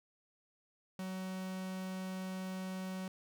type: tone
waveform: 45% pulse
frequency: 187.3 Hz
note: F#3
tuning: 21 cents sharp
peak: -39 dBFS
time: 0.99-3.08 s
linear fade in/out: 2 ms
effects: none